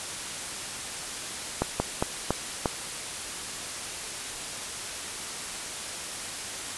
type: slowing click train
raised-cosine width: 1 ms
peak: -9 dBFS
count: 5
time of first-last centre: 1.62-2.658 s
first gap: 180 ms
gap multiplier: 1.25
effects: white hiss -35 dBFS RMS until 6.77 s + resampled to 24000 Hz